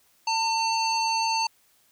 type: tone with low-pass filter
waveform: square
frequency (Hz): 899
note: A5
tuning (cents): +37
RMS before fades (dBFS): -25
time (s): 0.27-1.47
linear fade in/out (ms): 5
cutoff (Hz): 5300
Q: 5.6
effects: white hiss -63 dBFS RMS until 1.91 s